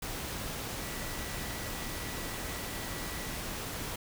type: tone in noise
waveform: sine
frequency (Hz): 1951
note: B6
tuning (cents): -22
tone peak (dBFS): -48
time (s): 0.81-3.37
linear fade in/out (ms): 5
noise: pink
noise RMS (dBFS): -38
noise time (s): 0.02-3.96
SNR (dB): -13
effects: none